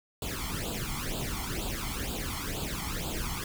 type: noise with flanger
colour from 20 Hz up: pink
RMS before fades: -34 dBFS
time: 0.22-3.44 s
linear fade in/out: 2 ms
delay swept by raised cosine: 0.25 to 0.95 ms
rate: 2.1 Hz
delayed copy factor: +0.8
effects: none